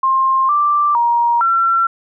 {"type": "tone with pitch steps", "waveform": "sine", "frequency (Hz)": [1060, 1176, 944, 1355], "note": ["C6", "D6", "A#5", "E6"], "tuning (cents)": [22, 2, 22, 47], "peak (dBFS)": -11, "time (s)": [0.03, 1.87], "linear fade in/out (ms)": 5, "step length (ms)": 460, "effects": []}